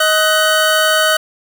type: tone pair together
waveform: 25% pulse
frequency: 629 / 1496 Hz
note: D#5 / F#6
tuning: +19 / +19 cents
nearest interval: octave + minor third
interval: 1500 cents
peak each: -10 dBFS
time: 0-1.17 s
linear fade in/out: 5 ms
effects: none